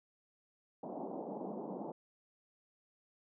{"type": "band-pass noise", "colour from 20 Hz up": "pink", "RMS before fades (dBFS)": -43, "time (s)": [0.83, 1.92], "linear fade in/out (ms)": 2, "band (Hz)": [180, 890], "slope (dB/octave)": 48, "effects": []}